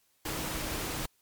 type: tone in noise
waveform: sine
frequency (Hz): 312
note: D#4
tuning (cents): +5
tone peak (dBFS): -44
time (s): 0.25-1.06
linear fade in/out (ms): 5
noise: pink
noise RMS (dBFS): -35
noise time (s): 0.25-1.06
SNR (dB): -12
effects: white hiss -70 dBFS RMS until 1.21 s + MP3 96 kbps